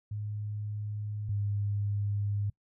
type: tone pair in turn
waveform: sine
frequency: 104.8 / 102.11 Hz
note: G#2 / G#2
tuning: +16 / -29 cents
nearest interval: unison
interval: 45 cents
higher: first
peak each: -33 / -28 dBFS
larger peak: second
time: 0.11-1.29 / 1.29-2.5 s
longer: second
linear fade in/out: 5 ms
effects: noise-tail reverb RT60 0.1 s tail -24 dB re dry